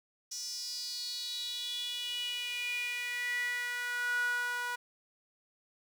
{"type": "tone with high-pass filter sweep", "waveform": "sawtooth", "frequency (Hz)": 487.4, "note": "B4", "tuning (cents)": -23, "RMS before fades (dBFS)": -36, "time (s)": [0.31, 4.76], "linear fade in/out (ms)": 10, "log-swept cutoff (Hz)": [5700, 1200], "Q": 7.7, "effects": []}